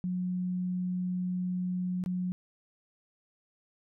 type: tone with dropouts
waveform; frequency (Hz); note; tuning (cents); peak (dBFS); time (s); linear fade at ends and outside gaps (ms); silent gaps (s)
sine; 181.4; F#3; -34; -29; 0.04-2.32; 0; 2.039-2.061
effects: none